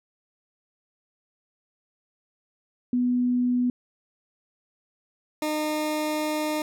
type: tone pair in turn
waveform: sine / 20% pulse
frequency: 246.9 / 305.4 Hz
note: B3 / D#4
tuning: 0 / -32 cents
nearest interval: major third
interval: 368 cents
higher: second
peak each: -20 dBFS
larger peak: neither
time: 2.93-3.7 / 5.42-6.62 s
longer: second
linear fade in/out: 2 ms
effects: none